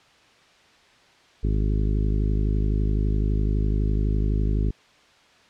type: harmonic tone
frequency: 51.91 Hz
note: G#1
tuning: in tune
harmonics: 1 / 2 / 3 / 4 / 5 / 6 / 7 / 8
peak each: -21 / -27 / -31 / -33 / -35 / -37 / -38 / -39 dBFS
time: 1.43-4.71 s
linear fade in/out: 10 ms
effects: white hiss -55 dBFS RMS until 5.49 s + low-pass 4000 Hz 12 dB/octave